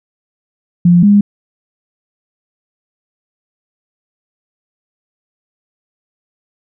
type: tone pair in turn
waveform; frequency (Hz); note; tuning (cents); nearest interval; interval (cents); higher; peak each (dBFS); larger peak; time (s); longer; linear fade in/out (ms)
sine; 174.61 / 203.9; F3 / G#3; 0 / -32; minor third; 268; second; -4; neither; 0.85-1.03 / 1.03-1.21; neither; 5
effects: none